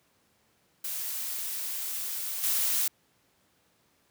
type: noise with level steps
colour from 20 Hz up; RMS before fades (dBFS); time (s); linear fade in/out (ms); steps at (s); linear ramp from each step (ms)
blue; -34 / -27; 0.84-2.88; 5; 2.43; 10
effects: pink hiss -68 dBFS RMS until 4.1 s + high-pass 100 Hz 12 dB/octave